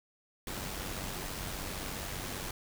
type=noise with amplitude modulation; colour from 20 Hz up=pink; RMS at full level=-37 dBFS; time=0.47-2.51 s; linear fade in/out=2 ms; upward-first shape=sine; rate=95 Hz; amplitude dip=45%; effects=none